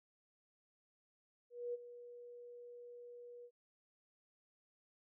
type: tone with ADSR envelope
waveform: sine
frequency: 482.6 Hz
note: B4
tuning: 40 cents flat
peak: -37 dBFS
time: 1.5-3.51 s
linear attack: 240 ms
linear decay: 25 ms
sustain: -14 dB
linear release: 65 ms
effects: none